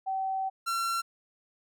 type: tone pair in turn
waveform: sine / 45% pulse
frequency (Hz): 767 / 1360.3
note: G5 / F6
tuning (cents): -38 / -46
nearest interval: minor seventh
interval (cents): 992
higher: second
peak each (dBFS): -28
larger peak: neither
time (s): 0.06-0.5 / 0.66-1.02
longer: first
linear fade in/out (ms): 20
effects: none